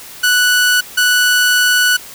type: tone pair in turn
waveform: sawtooth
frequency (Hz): 1480 / 1480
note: F#6 / F#6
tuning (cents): 0 / 0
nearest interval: unison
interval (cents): 0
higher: neither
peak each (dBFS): -6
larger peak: neither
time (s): 0.23-0.81 / 0.97-1.97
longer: second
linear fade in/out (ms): 10
effects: white hiss -34 dBFS RMS until 2.14 s